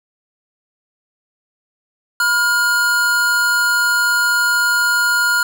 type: tone pair together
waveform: square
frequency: 987.8 / 1420.3 Hz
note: B5 / F6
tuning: 0 / +29 cents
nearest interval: tritone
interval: 629 cents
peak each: -26 / -14 dBFS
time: 2.2-5.43 s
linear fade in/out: 2 ms
effects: none